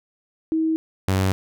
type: tone pair in turn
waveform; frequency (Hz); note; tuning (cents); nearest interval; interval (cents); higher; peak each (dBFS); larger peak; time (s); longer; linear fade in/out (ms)
sine / sawtooth; 320 / 95.14; D#4 / F#2; +49 / +49; octave + major sixth; 2100; first; -18 / -14; second; 0.52-0.76 / 1.08-1.32; neither; 0
effects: none